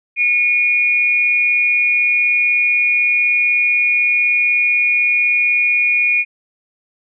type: tone pair together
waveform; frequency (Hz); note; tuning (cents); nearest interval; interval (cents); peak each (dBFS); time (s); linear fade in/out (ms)
sine; 2182 / 2441; C#7 / D#7; -28 / -34; major second; 194; -21 / -12; 0.16-6.25; 50
effects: none